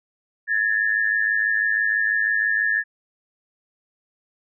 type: tone pair together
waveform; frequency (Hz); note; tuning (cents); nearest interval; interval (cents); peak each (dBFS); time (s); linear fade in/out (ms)
sine; 1688 / 1794.1; G#6 / A6; +28 / +33; minor second; 105; -21; 0.47-2.84; 50
effects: none